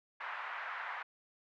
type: band-pass noise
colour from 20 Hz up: white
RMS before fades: -42 dBFS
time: 0.2-1.03 s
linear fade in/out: 10 ms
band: 810 to 1900 Hz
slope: 24 dB/octave
effects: none